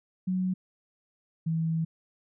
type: tone pair in turn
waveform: sine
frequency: 185 / 162.48 Hz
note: F#3 / E3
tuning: 0 / -25 cents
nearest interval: major second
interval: 225 cents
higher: first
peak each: -25 dBFS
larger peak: neither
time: 0.27-0.54 / 1.46-1.85 s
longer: second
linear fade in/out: 10 ms
effects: none